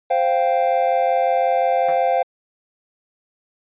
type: chord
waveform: triangle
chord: C suspended fourth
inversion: none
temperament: equal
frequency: 523.3 / 698.5 / 784 Hz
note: C5 / F5 / G5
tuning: 0 / 0 / 0 cents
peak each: -18 / -17 / -19 dBFS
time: 0.1-2.23 s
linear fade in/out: 10 ms
type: tone with exponential decay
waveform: 5% pulse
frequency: 163.8 Hz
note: E3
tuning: 11 cents flat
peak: -20 dBFS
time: 1.88-2.05 s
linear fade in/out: 5 ms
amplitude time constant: 35 ms
effects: resampled to 8000 Hz